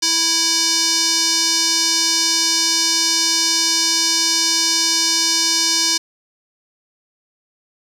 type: tone with band-pass filter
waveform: square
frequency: 329.6 Hz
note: E4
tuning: in tune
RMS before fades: -17 dBFS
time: 0.02-5.98 s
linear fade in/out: 10 ms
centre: 5400 Hz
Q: 3.5
effects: 7-bit